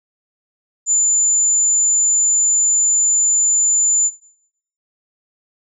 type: tone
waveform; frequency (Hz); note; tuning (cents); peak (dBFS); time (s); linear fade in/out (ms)
sine; 7070; A8; +7; -12; 0.86-4.11; 50
effects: noise-tail reverb RT60 0.7 s tail -17 dB re dry